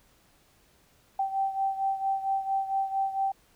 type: beating tone pair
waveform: sine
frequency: 777 / 781.4 Hz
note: G5 / G5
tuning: -16 / -6 cents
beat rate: 4.4 Hz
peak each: -27 / -32 dBFS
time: 1.19-3.32 s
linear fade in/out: 5 ms
effects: pink hiss -63 dBFS RMS until 3.55 s